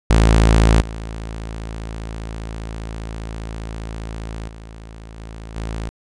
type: tone with level steps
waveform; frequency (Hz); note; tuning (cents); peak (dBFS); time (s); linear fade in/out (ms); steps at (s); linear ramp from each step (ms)
sawtooth; 55; A1; 0; -6 / -23 / -31 / -28 / -20; 0.1-5.89; 0; 0.81 / 4.48 / 5.18 / 5.56; 5
effects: resampled to 22050 Hz